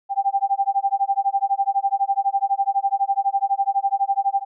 sine tone with tremolo, 790 Hz, G5, 13 cents sharp, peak -14 dBFS, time 0.09-4.45 s, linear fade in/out 50 ms, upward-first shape sine, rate 12 Hz, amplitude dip 100%, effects none

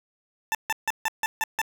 20% pulse tone bursts, 886 Hz, A5, 12 cents sharp, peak -18 dBFS, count 7, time 0.52-1.616 s, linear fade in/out 0 ms, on 28 ms, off 150 ms, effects none

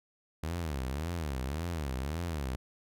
sawtooth tone with vibrato, 74.5 Hz, D2, 25 cents sharp, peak -29 dBFS, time 0.43-2.56 s, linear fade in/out 5 ms, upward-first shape sine, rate 1.8 Hz, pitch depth 270 cents each way, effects none

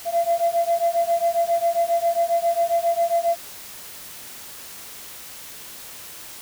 sine beating tone pair, 677 / 684.4 Hz, E5 / F5, +46 / -35 cents, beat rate 7.4 Hz, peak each -20 dBFS, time 0.05-3.37 s, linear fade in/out 50 ms, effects tanh soft clip ceiling -12 dBFS + white hiss -39 dBFS RMS until 6.41 s

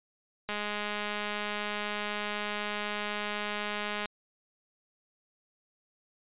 click train, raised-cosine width 0.3 ms, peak -18 dBFS, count 743, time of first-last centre 0.49-4.057 s, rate 208 Hz, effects resampled to 8000 Hz

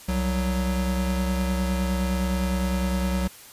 square tone pair together, 64.92 / 185 Hz, C2 / F#3, -13 / 0 cents, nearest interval octave + tritone, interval 1813 cents, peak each -26 dBFS, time 0.08-3.28 s, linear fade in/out 10 ms, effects white hiss -46 dBFS RMS until 3.52 s + resampled to 32000 Hz

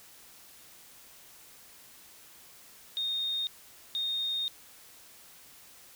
sine tone bursts at uneven times, 3691 Hz, A#7, 18 cents flat, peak -29 dBFS, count 2, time 2.97-3.47 / 3.95-4.48 s, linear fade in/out 0 ms, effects white hiss -54 dBFS RMS until 5.95 s

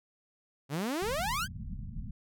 sawtooth exponential sweep, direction up, 131.1 to 1661.2 Hz, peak -27 dBFS, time 0.69-1.48 s, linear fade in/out 50 ms
pink low-pass noise, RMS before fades -40 dBFS, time 1.02-2.11 s, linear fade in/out 2 ms, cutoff 240 Hz, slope 96 dB/octave
effects none

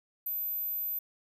sine tone, 13710 Hz, A9, 46 cents flat, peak -31 dBFS, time 0.26-0.99 s, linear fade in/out 5 ms, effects none

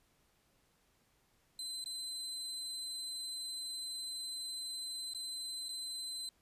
30% pulse tone with dropouts, 4056 Hz, B7, 45 cents sharp, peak -37 dBFS, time 1.59-6.29 s, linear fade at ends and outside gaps 2 ms, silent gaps 1.842-1.859 / 5.136-5.147 / 5.685-5.69 s, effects pink hiss -73 dBFS RMS until 6.41 s + resampled to 32000 Hz

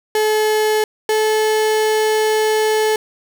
35% pulse tone pair in turn, 430 / 433 Hz, A4 / A4, -40 / -28 cents, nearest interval unison, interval 12 cents, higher second, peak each -12 dBFS, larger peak neither, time 0.15-0.84 / 1.09-2.96 s, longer second, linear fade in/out 2 ms, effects none

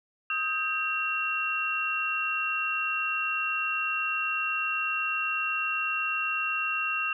sine tone cluster, 1260 / 1588 / 2734 Hz, D#6 / G6 / F7, +21 / +22 / -37 cents, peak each -32 / -35 / -28 dBFS, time 0.3-7.13 s, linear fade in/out 2 ms, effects none

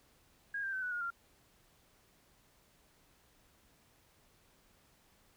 sine tone with pitch steps, 1634 / 1581.1 / 1529.9 / 1480.3 / 1432.4 / 1386 Hz, G#6 / G6 / G6 / F#6 / F6 / F6, -29 / +14 / -43 / 0 / +43 / -14 cents, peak -35 dBFS, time 0.54-1.104 s, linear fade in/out 5 ms, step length 94 ms, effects pink hiss -68 dBFS RMS until 5.36 s

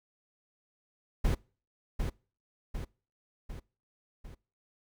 brown noise with echo, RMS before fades -26 dBFS, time 1.24-1.35 s, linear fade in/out 10 ms, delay 750 ms, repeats 4, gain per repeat -5 dB, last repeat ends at 4.35 s, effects noise-tail reverb RT60 0.4 s tail -25 dB re dry

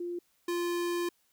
sine / square tone pair in turn, 349.2 / 347.7 Hz, F4 / F4, 0 / -8 cents, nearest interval unison, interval 8 cents, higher first, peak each -33 / -30 dBFS, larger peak second, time 0-0.19 / 0.48-1.09 s, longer second, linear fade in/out 5 ms, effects white hiss -71 dBFS RMS until 1.32 s

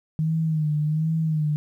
sine tone with vibrato, 155.56 Hz, D#3, in tune, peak -20 dBFS, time 0.19-1.56 s, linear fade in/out 0 ms, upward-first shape sine, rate 1.3 Hz, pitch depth 64 cents each way, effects 10-bit

